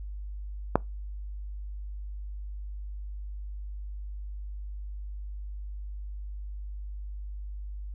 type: click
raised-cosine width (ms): 1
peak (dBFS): -5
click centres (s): 0.756
effects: noise-tail reverb RT60 0.2 s tail -24 dB re dry + added 50 Hz sine -35 dBFS peak until 7.94 s